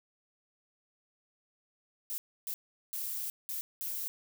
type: noise bursts at uneven times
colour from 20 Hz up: violet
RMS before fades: -37 dBFS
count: 5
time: 2.1-2.18 / 2.47-2.54 / 2.93-3.3 / 3.49-3.61 / 3.81-4.08 s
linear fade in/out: 0 ms
effects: none